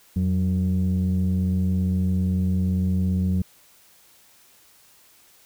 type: tone pair together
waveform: sine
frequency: 87.31 / 185 Hz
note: F2 / F#3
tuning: 0 / 0 cents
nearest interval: octave + minor second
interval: 1300 cents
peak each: -20 dBFS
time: 0.16-3.42 s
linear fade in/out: 5 ms
effects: tanh soft clip ceiling -16 dBFS + white hiss -55 dBFS RMS until 5.45 s